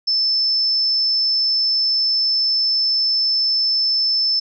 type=tone; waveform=sine; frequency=5274 Hz; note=E8; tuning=in tune; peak=-15 dBFS; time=0.07-4.4 s; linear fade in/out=10 ms; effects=none